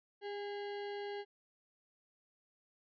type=tone with sample-and-hold; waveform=sine; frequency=405.7 Hz; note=G#4; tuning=41 cents flat; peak=-39 dBFS; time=0.21-1.25 s; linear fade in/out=50 ms; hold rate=1225 Hz; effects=resampled to 11025 Hz